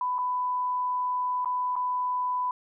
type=tone with dropouts; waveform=sine; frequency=997 Hz; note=B5; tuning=16 cents sharp; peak=-25 dBFS; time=0.01-2.51 s; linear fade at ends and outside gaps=2 ms; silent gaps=0.183-0.187 / 1.447-1.457 / 1.756-1.763 s; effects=none